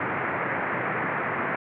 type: band-pass noise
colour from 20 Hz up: white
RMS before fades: -28 dBFS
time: 0-1.56 s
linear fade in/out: 5 ms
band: 100 to 2100 Hz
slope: 48 dB/octave
effects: none